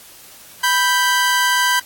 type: tone pair together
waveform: sawtooth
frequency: 987.8 / 1568 Hz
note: B5 / G6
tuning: 0 / 0 cents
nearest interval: minor sixth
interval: 800 cents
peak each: -13 dBFS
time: 0.63-1.8 s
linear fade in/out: 10 ms
effects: white hiss -42 dBFS RMS until 1.85 s + AAC 64 kbps